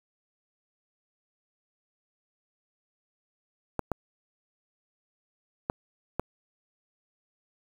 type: clicks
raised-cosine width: 1 ms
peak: -13 dBFS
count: 4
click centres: 3.793 / 3.917 / 5.699 / 6.196 s
effects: 7-bit